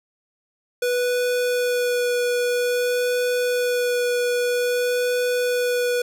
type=tone with vibrato; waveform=square; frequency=490.6 Hz; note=B4; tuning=12 cents flat; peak=-20 dBFS; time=0.82-6.02 s; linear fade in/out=5 ms; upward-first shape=sine; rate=0.51 Hz; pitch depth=10 cents each way; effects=none